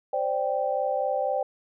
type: chord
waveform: sine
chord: C suspended second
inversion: none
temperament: equal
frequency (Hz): 523.3 / 587.3 / 784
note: C5 / D5 / G5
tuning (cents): 0 / 0 / 0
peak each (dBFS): -28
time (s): 0.13-1.43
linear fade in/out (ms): 5
effects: none